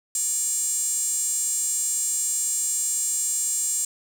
sawtooth tone with high-pass filter, 582 Hz, D5, 16 cents flat, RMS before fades -25 dBFS, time 0.15-3.85 s, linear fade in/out 2 ms, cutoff 7700 Hz, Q 8.6, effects none

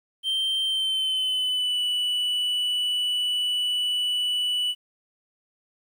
triangle tone with pitch glide, 3136 to 2962 Hz, G7 to F#7, 0 to +1 cents, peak -21 dBFS, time 0.23-4.75 s, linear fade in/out 50 ms, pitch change -99 cents, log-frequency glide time 0.64-1.81 s, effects 10-bit

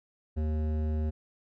triangle tone with hard clipping, 77.2 Hz, D#2, 13 cents flat, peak -29 dBFS, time 0.36-1.11 s, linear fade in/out 20 ms, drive 17 dB, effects none

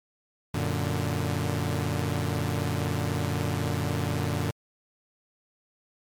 sawtooth chord, Gb augmented, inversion none, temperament equal, 92.5 / 116.54 / 146.83 Hz, Gb2 / Bb2 / D3, 0 / 0 / 0 cents, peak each -26 / -27 / -26 dBFS, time 0.54-4.51 s, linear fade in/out 5 ms, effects MP3 96 kbps

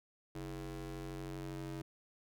30% pulse ring-modulated tone, 92.5 Hz, F#2, in tune, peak -36 dBFS, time 0.35-1.82 s, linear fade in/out 5 ms, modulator 231 Hz, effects none

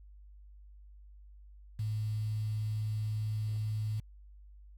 sine tone with quantisation, 107.8 Hz, A2, 35 cents flat, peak -31 dBFS, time 1.79-4 s, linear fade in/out 5 ms, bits 9, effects added 50 Hz sine -51 dBFS peak until 4.77 s + AAC 64 kbps

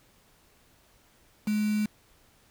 sine tone with quantisation, 211.1 Hz, G#3, 29 cents sharp, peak -24 dBFS, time 1.47-1.86 s, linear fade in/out 5 ms, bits 6, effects pink hiss -62 dBFS RMS until 2.5 s

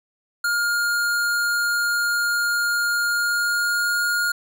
square tone with pitch glide, 1415 to 1424.8 Hz, F6 to F6, +22 to +34 cents, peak -20 dBFS, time 0.44-4.32 s, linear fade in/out 5 ms, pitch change +12 cents, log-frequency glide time 3.06-4.1 s, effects none

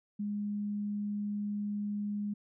sine tone, 206.2 Hz, G#3, 12 cents flat, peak -32 dBFS, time 0.19-2.34 s, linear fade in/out 10 ms, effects none

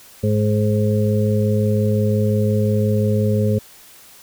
harmonic tone, 105.7 Hz, G#2, 31 cents sharp, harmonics 1 / 2 / 4 / 5, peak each -17 / -20 / -23 / -24 dBFS, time 0.23-3.59 s, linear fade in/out 10 ms, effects white hiss -45 dBFS RMS until 4.22 s

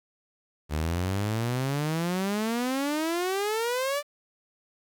sawtooth exponential sweep, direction up, 73.42 to 594 Hz, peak -22 dBFS, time 0.69-4.03 s, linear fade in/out 50 ms, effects 9-bit

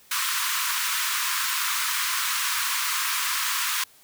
pink high-pass noise, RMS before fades -26 dBFS, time 0.11-3.84 s, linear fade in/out 5 ms, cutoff 980 Hz, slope 96 dB/octave, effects white hiss -55 dBFS RMS until 4.03 s

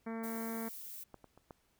harmonic tone, 226.3 Hz, A3, 49 cents sharp, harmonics 1 / 2 / 3 / 4 / 5 / 6 / 7 / 8 / 9 / 10, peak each -39 / -45 / -49 / -51 / -53 / -55 / -56 / -57 / -58 / -59 dBFS, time 0.06-0.69 s, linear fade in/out 10 ms
violet noise, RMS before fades -47 dBFS, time 0.23-1.04 s, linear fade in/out 10 ms
clicks, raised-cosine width 1 ms, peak -35 / -39 / -43 / -34 dBFS, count 4, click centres 1.143 / 1.243 / 1.376 / 1.508 s
effects pink hiss -74 dBFS RMS until 1.79 s

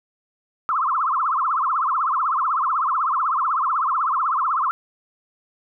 sine tone with vibrato, 1174.7 Hz, D6, in tune, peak -18 dBFS, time 0.69-4.71 s, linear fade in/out 0 ms, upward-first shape triangle, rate 16 Hz, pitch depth 290 cents each way, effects none

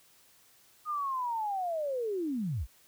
sine linear sweep, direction down, 1242 to 43.65 Hz, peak -30 dBFS, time 0.85-2.67 s, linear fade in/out 50 ms, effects white hiss -62 dBFS RMS until 2.87 s

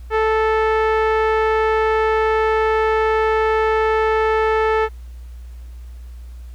sawtooth tone with low-pass filter, 438.7 Hz, A4, 5 cents flat, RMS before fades -17 dBFS, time 0.1-4.89 s, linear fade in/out 50 ms, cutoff 1800 Hz, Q 1.3, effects added 60 Hz sine -32 dBFS peak until 6.54 s + pink hiss -55 dBFS RMS until 6.54 s

